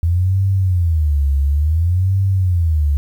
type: tone with vibrato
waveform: sine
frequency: 82.1 Hz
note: E2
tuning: 6 cents flat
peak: -12 dBFS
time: 0.03-2.97 s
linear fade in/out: 0 ms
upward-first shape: sine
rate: 0.57 Hz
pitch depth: 290 cents each way
effects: 8-bit